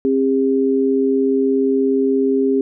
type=tone pair together; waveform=sine; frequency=267.1 / 404 Hz; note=C4 / G#4; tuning=+36 / -48 cents; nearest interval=perfect fifth; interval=716 cents; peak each=-16 dBFS; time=0.05-2.61 s; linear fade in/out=0 ms; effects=none